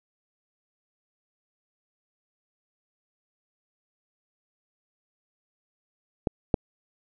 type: clicks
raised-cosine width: 2 ms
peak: -10 / -6 dBFS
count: 2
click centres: 6.272 / 6.542 s
effects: none